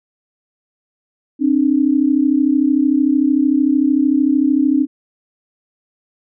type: tone pair together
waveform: sine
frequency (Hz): 266.7 / 300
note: C4 / D4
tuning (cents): +33 / +37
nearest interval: major second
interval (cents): 204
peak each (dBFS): -14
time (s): 1.39-4.87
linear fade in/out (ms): 50
effects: none